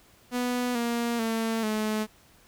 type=tone with pitch steps; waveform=sawtooth; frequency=246.5 / 235.6 / 225.3 / 215.3 Hz; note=B3 / A#3 / A3 / A3; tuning=-3 / +19 / +41 / -37 cents; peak=-22 dBFS; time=0.31-2.07 s; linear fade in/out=50 ms; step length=440 ms; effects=pink hiss -58 dBFS RMS until 2.47 s